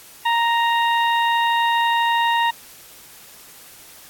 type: harmonic tone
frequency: 932.3 Hz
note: A#5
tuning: in tune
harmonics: 1 / 2 / 3 / 4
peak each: -17 / -23 / -27 / -29 dBFS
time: 0.25-2.51 s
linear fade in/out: 10 ms
effects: white hiss -44 dBFS RMS until 4.09 s + AAC 64 kbps